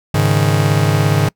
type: chord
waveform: 45% pulse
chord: Ab suspended fourth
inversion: none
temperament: just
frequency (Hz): 103.83 / 138.43 / 155.74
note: Ab2 / Db3 / Eb3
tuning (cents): 0 / -2 / +2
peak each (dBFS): -16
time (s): 0.14-1.29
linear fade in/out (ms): 5
effects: noise-tail reverb RT60 0.1 s tail -25 dB re dry